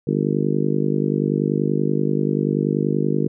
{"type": "harmonic tone", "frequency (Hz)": 50.4, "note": "G1", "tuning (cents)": 49, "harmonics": [3, 4, 5, 6, 7, 8, 9], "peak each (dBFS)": [-23, -24, -25, -26, -26, -27, -28], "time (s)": [0.07, 3.28], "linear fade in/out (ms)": 5, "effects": []}